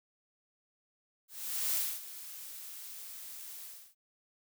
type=noise with ADSR envelope; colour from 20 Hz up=blue; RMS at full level=-31 dBFS; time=1.28-3.95 s; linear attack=470 ms; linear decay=250 ms; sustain=-15 dB; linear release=310 ms; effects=none